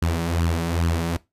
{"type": "tone with flanger", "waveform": "sawtooth", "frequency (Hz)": 83.8, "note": "E2", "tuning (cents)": 29, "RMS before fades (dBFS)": -23, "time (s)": [0.02, 1.17], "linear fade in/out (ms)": 5, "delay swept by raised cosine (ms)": [0.65, 5.35], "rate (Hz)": 2.4, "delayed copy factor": 0.65, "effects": ["noise-tail reverb RT60 0.2 s tail -19 dB re dry", "resampled to 32000 Hz"]}